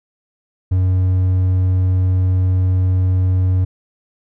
triangle tone, 92.5 Hz, F#2, in tune, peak -10 dBFS, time 0.71-3.65 s, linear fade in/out 10 ms, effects none

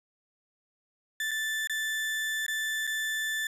35% pulse tone with dropouts, 1759 Hz, A6, 1 cent flat, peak -27 dBFS, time 1.2-3.47 s, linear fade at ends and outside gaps 2 ms, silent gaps 1.31-1.314 / 1.673-1.696 / 2.465-2.481 / 2.869-2.874 s, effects resampled to 32000 Hz

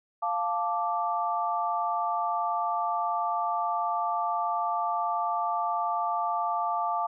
sine chord, D minor, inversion first, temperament equal with one note detuned, 698.5 / 880 / 1171.3 Hz, F5 / A5 / D6, 0 / 0 / -5 cents, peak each -30 dBFS, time 0.22-7.07 s, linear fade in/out 10 ms, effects none

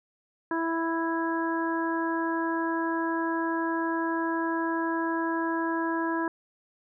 harmonic tone, 329.6 Hz, E4, in tune, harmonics 1 / 2 / 3 / 4 / 5, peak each -28 / -37 / -31 / -40 / -34 dBFS, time 0.51-6.28 s, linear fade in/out 2 ms, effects none

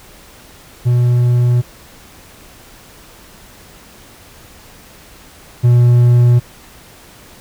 triangle tone pair in turn, 122 / 121.23 Hz, B2 / B2, -21 / -32 cents, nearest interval unison, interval 11 cents, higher first, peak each -7 / -4 dBFS, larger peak second, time 0.85-1.62 / 5.63-6.4 s, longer neither, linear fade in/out 20 ms, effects pink hiss -41 dBFS RMS until 7.4 s

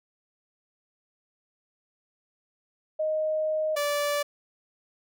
sine / sawtooth tone pair in turn, 622.3 / 581.4 Hz, D#5 / D5, 0 / -18 cents, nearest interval minor second, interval 118 cents, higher first, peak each -24 / -21 dBFS, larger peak second, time 2.99-3.76 / 3.76-4.23 s, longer first, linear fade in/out 10 ms, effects none

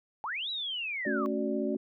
sine linear two-way sweep, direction up then down, 792 to 3951 to 1085 Hz, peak -32 dBFS, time 0.24-1.26 s, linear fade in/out 0 ms, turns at 0.5 s
sine tone with vibrato, 587.3 Hz, D5, in tune, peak -36 dBFS, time 1.05-1.75 s, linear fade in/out 2 ms, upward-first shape triangle, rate 6.3 Hz, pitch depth 15 cents each way
sine chord, F# minor, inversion first, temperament equal, 220 / 277.2 / 370 Hz, A3 / C#4 / F#4, 0 / 0 / 0 cents, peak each -33 dBFS, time 1.06-1.77 s, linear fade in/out 5 ms
effects none

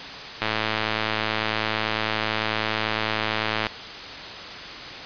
click train, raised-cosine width 0.3 ms, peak -7 dBFS, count 355, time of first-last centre 0.42-3.668 s, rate 109 Hz, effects white hiss -35 dBFS RMS until 5.05 s + resampled to 11025 Hz

